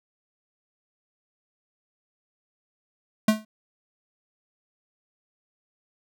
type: tone with exponential decay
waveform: square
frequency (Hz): 216.2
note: A3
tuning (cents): -30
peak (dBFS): -14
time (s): 3.28-3.45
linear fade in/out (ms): 5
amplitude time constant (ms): 36
effects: none